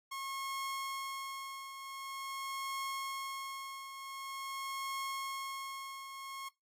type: tone with tremolo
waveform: sawtooth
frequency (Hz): 1085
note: C#6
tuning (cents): -37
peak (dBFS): -33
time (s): 0.11-6.49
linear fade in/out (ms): 10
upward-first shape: triangle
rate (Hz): 0.46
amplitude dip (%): 65
effects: noise-tail reverb RT60 0.2 s tail -20 dB re dry + AAC 64 kbps

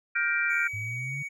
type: chord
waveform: sine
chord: G minor seventh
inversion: third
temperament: just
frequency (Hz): 1411.2 / 1568 / 1881.6 / 2352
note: F6 / G6 / Bb6 / D7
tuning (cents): +18 / 0 / +16 / +2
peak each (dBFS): -28 / -30 / -33 / -28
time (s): 0.15-0.68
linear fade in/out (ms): 10
type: tone with pitch glide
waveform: triangle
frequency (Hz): 2271 to 2244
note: C#7 to C#7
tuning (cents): +41 to +21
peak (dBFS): -31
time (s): 0.49-1.29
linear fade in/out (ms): 20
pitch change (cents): -20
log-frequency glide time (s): 0.78-1.12
type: linear sweep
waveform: sine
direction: up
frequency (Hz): 101.1 to 145.4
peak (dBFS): -34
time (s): 0.73-1.23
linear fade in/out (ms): 10
effects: none

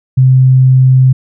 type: tone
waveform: sine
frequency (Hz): 130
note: C3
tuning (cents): -11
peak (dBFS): -3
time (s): 0.17-1.13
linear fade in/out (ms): 10
effects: none

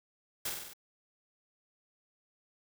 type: noise with echo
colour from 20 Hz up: white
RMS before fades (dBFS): -35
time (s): 0.45-0.5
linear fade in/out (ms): 5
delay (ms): 47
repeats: 5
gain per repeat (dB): -3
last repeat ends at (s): 0.735
effects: none

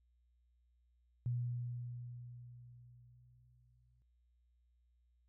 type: tone with exponential decay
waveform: sine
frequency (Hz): 121.5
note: B2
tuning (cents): -28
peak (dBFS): -33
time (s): 1.26-4.02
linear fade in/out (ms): 0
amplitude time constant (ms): 600
effects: added 60 Hz sine -70 dBFS peak until 5.28 s

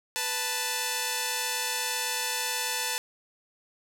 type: tone pair together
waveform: 5% pulse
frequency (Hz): 493.7 / 881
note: B4 / A5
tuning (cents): -1 / +2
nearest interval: minor seventh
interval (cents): 1003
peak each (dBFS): -22 / -17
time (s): 0.16-2.98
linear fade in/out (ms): 0
effects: none

